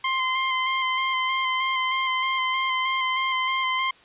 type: tone with vibrato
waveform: 20% pulse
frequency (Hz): 1044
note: C6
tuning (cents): -4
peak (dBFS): -17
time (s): 0.04-3.91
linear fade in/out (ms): 5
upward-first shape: square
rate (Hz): 3.2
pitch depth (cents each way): 16
effects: white hiss -53 dBFS RMS until 4.04 s + resampled to 8000 Hz